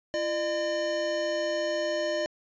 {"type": "tone pair together", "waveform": "square", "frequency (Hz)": [339.7, 604.7], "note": ["F4", "D#5"], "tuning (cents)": [-48, -50], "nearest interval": "minor seventh", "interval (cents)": 998, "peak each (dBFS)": [-35, -28], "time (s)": [0.14, 2.26], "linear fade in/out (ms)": 0, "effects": ["resampled to 16000 Hz"]}